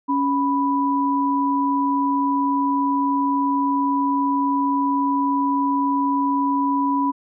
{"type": "tone pair together", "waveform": "sine", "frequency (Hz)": [278.6, 987.8], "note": ["C#4", "B5"], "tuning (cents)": [9, 0], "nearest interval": "octave + minor seventh", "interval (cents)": 2191, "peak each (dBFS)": -20, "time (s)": [0.08, 7.12], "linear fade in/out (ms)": 20, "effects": []}